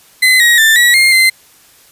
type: tone with pitch steps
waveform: 35% pulse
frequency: 2034 / 1895 / 1778 / 1928 / 2123 / 2072 Hz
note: C7 / A#6 / A6 / B6 / C7 / C7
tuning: -50 / +28 / +18 / -42 / +25 / -17 cents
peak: -4 dBFS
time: 0.22-1.3 s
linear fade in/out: 10 ms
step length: 180 ms
effects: white hiss -45 dBFS RMS until 1.91 s + resampled to 32000 Hz